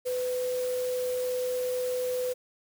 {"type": "tone in noise", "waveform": "sine", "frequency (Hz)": 502, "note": "B4", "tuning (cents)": 28, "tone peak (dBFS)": -27, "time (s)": [0.05, 2.34], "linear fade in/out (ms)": 20, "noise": "white", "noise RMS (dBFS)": -42, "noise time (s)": [0.05, 2.34], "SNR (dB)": 12, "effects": []}